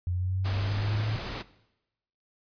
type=linear sweep; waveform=sine; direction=up; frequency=88.1 to 109.9 Hz; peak=-26 dBFS; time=0.07-1.16 s; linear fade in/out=0 ms
type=noise; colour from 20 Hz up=pink; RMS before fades=-36 dBFS; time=0.44-1.43 s; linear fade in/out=20 ms
effects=noise-tail reverb RT60 0.9 s tail -18 dB re dry + resampled to 11025 Hz